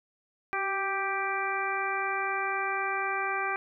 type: harmonic tone with a mistuned harmonic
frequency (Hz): 392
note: G4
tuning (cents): 0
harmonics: 1 / 2 / 3 / 4 / 5 / 6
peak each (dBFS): -37 / -34 / -33 / -34 / -38 / -35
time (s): 0.53-3.56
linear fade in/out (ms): 0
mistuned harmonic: 1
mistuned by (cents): -31
effects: none